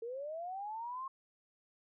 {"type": "linear sweep", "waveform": "sine", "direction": "up", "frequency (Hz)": [446.4, 1081], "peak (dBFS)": -39, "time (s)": [0.02, 1.08], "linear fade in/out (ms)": 5, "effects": []}